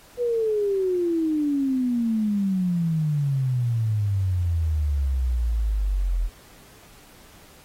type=exponential sweep; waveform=sine; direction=down; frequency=493.9 to 41.2 Hz; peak=-20 dBFS; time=0.17-6.3 s; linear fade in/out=50 ms; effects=pink hiss -51 dBFS RMS until 7.64 s + AAC 48 kbps